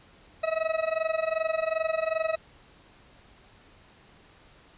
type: tone with amplitude modulation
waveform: 40% pulse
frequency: 642 Hz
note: E5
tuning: 46 cents flat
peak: -21 dBFS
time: 0.43-2.36 s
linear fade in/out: 10 ms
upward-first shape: sine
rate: 22.6 Hz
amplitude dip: 85%
effects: pink hiss -56 dBFS RMS until 4.77 s + resampled to 8000 Hz